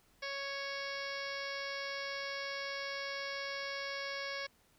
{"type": "harmonic tone", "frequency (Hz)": 554.4, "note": "C#5", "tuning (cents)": 0, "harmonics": [1, 2, 3, 4, 5, 6, 7, 8, 9, 10], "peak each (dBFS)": [-44, -47, -44, -44, -53, -51, -54, -50, -50, -49], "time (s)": [0.22, 4.47], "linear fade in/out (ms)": 10, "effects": ["pink hiss -69 dBFS RMS until 4.78 s"]}